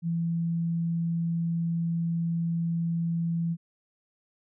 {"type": "tone", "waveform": "sine", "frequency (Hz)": 167.6, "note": "E3", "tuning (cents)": 29, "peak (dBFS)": -25, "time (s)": [0.02, 3.57], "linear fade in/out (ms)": 50, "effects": []}